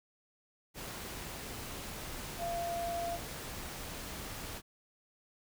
sine tone in noise, 686 Hz, F5, 31 cents flat, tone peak -34 dBFS, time 2.38-3.19 s, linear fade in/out 50 ms, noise pink, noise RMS -43 dBFS, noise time 0.74-4.62 s, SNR +6 dB, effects none

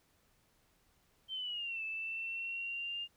sine linear two-way sweep, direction down then up, 3136 to 2625 to 2818 Hz, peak -37 dBFS, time 1.28-3.08 s, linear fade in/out 50 ms, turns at 1.83 s, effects pink hiss -72 dBFS RMS until 3.16 s

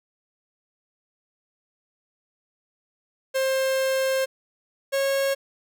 45% pulse tone pair in turn, 530 / 547.1 Hz, C5 / C#5, +22 / -23 cents, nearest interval minor second, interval 55 cents, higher second, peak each -21 dBFS, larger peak neither, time 3.34-4.26 / 4.92-5.35 s, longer first, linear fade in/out 20 ms, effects none

